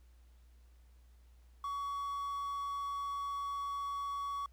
triangle tone with quantisation, 1127 Hz, C#6, 28 cents sharp, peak -34 dBFS, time 1.64-4.46 s, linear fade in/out 2 ms, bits 10, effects added 60 Hz sine -58 dBFS peak until 4.52 s + pink hiss -74 dBFS RMS until 4.52 s

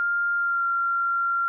sine tone with pitch glide, 1400 to 1378.3 Hz, F6 to F6, +4 to -23 cents, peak -21 dBFS, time 0-1.48 s, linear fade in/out 0 ms, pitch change -27 cents, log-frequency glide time 0.36-0.65 s, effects none

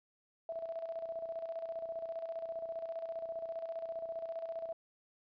sine tone with tremolo, 659.3 Hz, E5, in tune, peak -36 dBFS, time 0.49-4.73 s, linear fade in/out 2 ms, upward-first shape square, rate 15 Hz, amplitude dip 55%, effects resampled to 11025 Hz + 13-bit

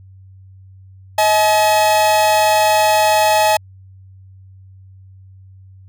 45% pulse tone pair together, 634.4 / 853 Hz, D#5 / G#5, +33 / +46 cents, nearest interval perfect fourth, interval 513 cents, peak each -15 / -13 dBFS, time 1.18-3.57 s, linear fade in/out 5 ms, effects added 95 Hz sine -39 dBFS peak until 5.88 s

